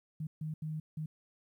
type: tone bursts at uneven times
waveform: sine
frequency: 155.56 Hz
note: D#3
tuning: in tune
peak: -35 dBFS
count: 4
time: 0.2-0.27 / 0.41-0.54 / 0.62-0.8 / 0.97-1.06 s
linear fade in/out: 5 ms
effects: 12-bit